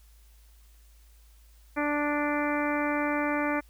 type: harmonic tone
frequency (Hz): 293.7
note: D4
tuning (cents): 0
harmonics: 1 / 2 / 3 / 4 / 5 / 6 / 7 / 8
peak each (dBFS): -29 / -32 / -34 / -35 / -36 / -37 / -37 / -38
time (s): 1.76-3.61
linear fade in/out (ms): 20
effects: added 54 Hz sine -53 dBFS peak until 3.69 s + white hiss -64 dBFS RMS until 3.69 s